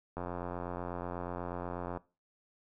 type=click train; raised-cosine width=1 ms; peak=-24 dBFS; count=160; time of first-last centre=0.17-1.973 s; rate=88.2 Hz; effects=noise-tail reverb RT60 0.3 s tail -20 dB re dry